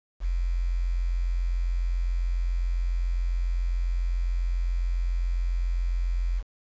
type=tone with quantisation; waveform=sine; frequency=43.65 Hz; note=F1; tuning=in tune; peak=-23 dBFS; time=0.2-6.43 s; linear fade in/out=50 ms; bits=8; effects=resampled to 16000 Hz